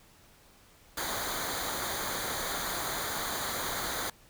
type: noise with comb filter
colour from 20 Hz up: pink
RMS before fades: -34 dBFS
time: 0.97-4.1 s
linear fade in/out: 5 ms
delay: 0.37 ms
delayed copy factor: -0.75
effects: pink hiss -59 dBFS RMS until 4.29 s